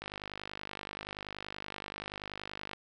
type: click train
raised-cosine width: 0.3 ms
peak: -23 dBFS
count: 138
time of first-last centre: 0.02-2.733 s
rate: 50.5 Hz
effects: none